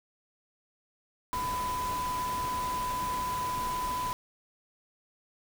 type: tone in noise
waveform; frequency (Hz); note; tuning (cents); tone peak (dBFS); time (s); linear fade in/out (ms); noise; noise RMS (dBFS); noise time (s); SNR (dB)
sine; 1000; B5; +21; -30; 1.33-4.13; 0; pink; -39; 1.33-4.13; +6
effects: none